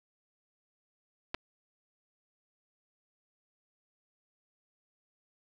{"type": "clicks", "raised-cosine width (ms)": 0.3, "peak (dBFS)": -19, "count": 2, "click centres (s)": [1.344, 1.347], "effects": []}